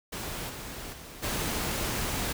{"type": "noise with level steps", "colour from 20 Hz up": "pink", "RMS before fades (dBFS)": [-36, -40, -45, -31], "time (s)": [0.12, 2.33], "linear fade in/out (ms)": 10, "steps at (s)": [0.48, 0.92, 1.22], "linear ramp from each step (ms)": 20, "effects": []}